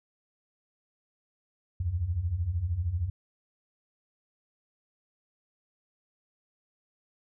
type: beating tone pair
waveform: sine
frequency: 77.3 / 90.3 Hz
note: D#2 / F#2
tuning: -11 / -42 cents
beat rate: 13 Hz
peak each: -33 / -28 dBFS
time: 1.8-3.1 s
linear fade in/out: 5 ms
effects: none